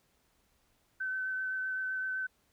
sine tone with vibrato, 1526 Hz, G6, 47 cents flat, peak -32 dBFS, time 1-2.27 s, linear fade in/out 10 ms, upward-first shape triangle, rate 7.8 Hz, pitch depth 15 cents each way, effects pink hiss -72 dBFS RMS until 2.52 s

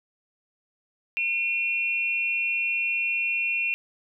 sine tone pair together, 2425 / 2720 Hz, D#7 / F7, -45 / -46 cents, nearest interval major second, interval 199 cents, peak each -26 / -26 dBFS, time 1.17-3.74 s, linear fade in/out 0 ms, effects none

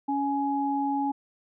sine tone pair together, 279.4 / 837.3 Hz, C#4 / G#5, +14 / +14 cents, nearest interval octave + perfect fifth, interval 1900 cents, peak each -27 dBFS, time 0.08-1.12 s, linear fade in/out 10 ms, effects none

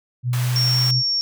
sine tone with pitch glide, 123.47 to 126.94 Hz, B2 to B2, 0 to +48 cents, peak -18 dBFS, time 0.23-1.03 s, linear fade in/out 50 ms, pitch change +48 cents, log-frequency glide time 0.37-0.91 s
pink high-pass noise, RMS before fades -32 dBFS, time 0.33-0.91 s, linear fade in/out 2 ms, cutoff 810 Hz, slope 12 dB/octave
sine tone, 5500 Hz, F8, 27 cents flat, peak -18 dBFS, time 0.56-1.21 s, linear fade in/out 0 ms
effects none

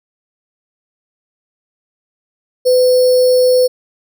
sine tone with sample-and-hold, 504 Hz, B4, 35 cents sharp, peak -7 dBFS, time 2.65-3.68 s, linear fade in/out 20 ms, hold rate 4900 Hz, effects none

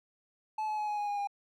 triangle tone with pitch steps, 864 / 854.6 / 845.2 / 836 / 826.9 / 817.9 / 808.9 Hz, A5 / G#5 / G#5 / G#5 / G#5 / G#5 / G#5, -32 / +49 / +30 / +11 / -8 / -27 / -46 cents, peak -29 dBFS, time 0.58-1.273 s, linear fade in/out 5 ms, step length 99 ms, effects none

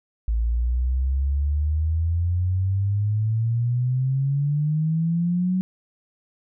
sine exponential sweep, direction up, 55 to 187.5 Hz, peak -19 dBFS, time 0.28-5.61 s, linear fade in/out 0 ms, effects none

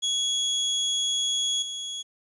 30% pulse tone with level steps, 3343 Hz, G#7, 11 cents sharp, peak -21 / -29 dBFS, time 0.02-2.03 s, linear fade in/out 20 ms, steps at 1.62 s, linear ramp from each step 5 ms, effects resampled to 24000 Hz + 10-bit

